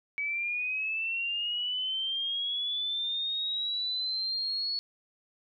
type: linear sweep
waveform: sine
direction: up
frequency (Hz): 2272 to 4400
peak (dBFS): -29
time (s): 0.18-4.79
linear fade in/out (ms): 0
effects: none